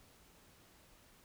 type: silence
effects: pink hiss -64 dBFS RMS until 1.24 s